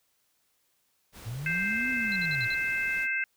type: noise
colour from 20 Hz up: pink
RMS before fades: -47 dBFS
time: 1.12-3.08 s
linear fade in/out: 50 ms
type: linear two-way sweep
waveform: sine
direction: up then down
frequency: 104.3 to 257.9 to 108.7 Hz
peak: -33 dBFS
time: 1.25-2.48 s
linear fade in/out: 20 ms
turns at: 1.9 s
type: harmonic tone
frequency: 523.3 Hz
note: C5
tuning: in tune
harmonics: 3 / 4 / 5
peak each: -30 / -31 / -32 dBFS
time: 1.46-3.24 s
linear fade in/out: 2 ms
type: tone bursts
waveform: sine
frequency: 4064 Hz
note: B7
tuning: 49 cents sharp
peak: -35 dBFS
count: 5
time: 2.12-2.542 s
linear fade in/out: 0 ms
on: 38 ms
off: 58 ms
effects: white hiss -72 dBFS RMS until 3.36 s